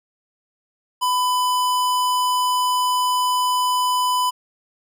square tone, 1000 Hz, B5, 21 cents sharp, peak -18 dBFS, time 1.01-4.31 s, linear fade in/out 20 ms, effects none

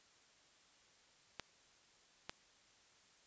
clicks, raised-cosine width 0.2 ms, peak -25 dBFS, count 2, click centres 1.397 / 2.295 s, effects white hiss -68 dBFS RMS until 3.26 s + resampled to 16000 Hz

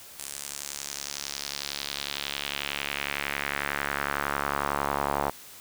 sawtooth tone with band-pass filter sweep, 71 Hz, C#2, 42 cents sharp, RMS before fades -32 dBFS, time 0.19-5.3 s, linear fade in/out 5 ms, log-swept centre 9300 to 860 Hz, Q 2, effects white hiss -47 dBFS RMS until 5.6 s

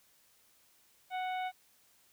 harmonic tone, 740 Hz, F#5, in tune, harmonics 1 / 2 / 3 / 4 / 5, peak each -34 / -46 / -44 / -52 / -52 dBFS, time 1.1-1.52 s, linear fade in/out 50 ms, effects white hiss -67 dBFS RMS until 2.12 s

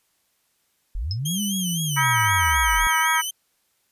sine linear two-way sweep, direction up then down, 32.7 to 208.6 to 32.7 Hz, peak -24 dBFS, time 0.95-2.87 s, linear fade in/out 0 ms, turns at 1.41 s
sine tone with exponential decay, 5160 Hz, E8, 38 cents flat, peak -23 dBFS, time 1.11-1.19 s, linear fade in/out 1 ms, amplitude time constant 17 ms
15% pulse tone with vibrato, 3136 Hz, G7, in tune, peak -19 dBFS, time 1.25-3.31 s, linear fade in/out 10 ms, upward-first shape sine, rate 3.9 Hz, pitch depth 93 cents each way
harmonic tone, 320 Hz, D#4, 49 cents sharp, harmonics 3 / 4 / 5 / 6 / 7, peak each -23 / -24 / -25 / -26 / -26 dBFS, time 1.96-3.22 s, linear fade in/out 20 ms
effects white hiss -68 dBFS RMS until 3.91 s + resampled to 32000 Hz

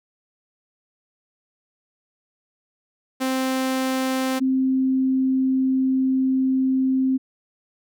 sawtooth / sine tone pair in turn, 261.5 / 262.5 Hz, C4 / C4, -1 / +6 cents, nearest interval unison, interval 7 cents, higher second, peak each -17 dBFS, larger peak neither, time 3.2-4.4 / 4.4-7.18 s, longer second, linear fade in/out 20 ms, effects none

